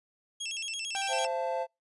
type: tone with vibrato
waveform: 25% pulse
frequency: 2960 Hz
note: F#7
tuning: in tune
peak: -30 dBFS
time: 0.4-1.27 s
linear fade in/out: 10 ms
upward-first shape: square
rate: 8.9 Hz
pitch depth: 180 cents each way
type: tone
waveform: sawtooth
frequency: 784 Hz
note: G5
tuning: in tune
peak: -28 dBFS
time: 0.95-1.25 s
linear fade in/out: 0 ms
type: chord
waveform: triangle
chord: A minor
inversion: first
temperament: equal with one note detuned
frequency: 523.3 / 676.6 / 880 Hz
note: C5 / E5 / A5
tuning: 0 / +45 / 0 cents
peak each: -31 / -32 / -33 dBFS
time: 1.08-1.67 s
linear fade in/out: 50 ms
effects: noise-tail reverb RT60 0.2 s tail -26 dB re dry + resampled to 24000 Hz